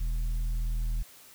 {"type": "tone with tanh clipping", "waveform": "sine", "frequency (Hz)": 40.44, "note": "E1", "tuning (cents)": -32, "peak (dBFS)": -28, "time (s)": [0, 1.03], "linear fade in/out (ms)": 10, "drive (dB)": 7, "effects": ["white hiss -53 dBFS RMS until 1.34 s"]}